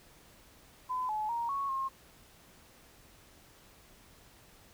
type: tone with pitch steps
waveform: sine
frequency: 1012 / 856 / 937 / 1107 / 1071 Hz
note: B5 / A5 / A#5 / C#6 / C6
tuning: +42 / -48 / +9 / -3 / +40 cents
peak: -31 dBFS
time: 0.89-1.89 s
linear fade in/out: 20 ms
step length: 200 ms
effects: pink hiss -59 dBFS RMS until 4.73 s